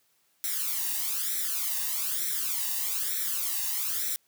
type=noise with flanger; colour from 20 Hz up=blue; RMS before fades=-30 dBFS; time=0.44-4.16 s; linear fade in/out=0 ms; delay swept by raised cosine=0.52 to 1.09 ms; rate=1.1 Hz; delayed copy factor=+0.85; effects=white hiss -69 dBFS RMS until 4.27 s + high-pass 100 Hz 12 dB/octave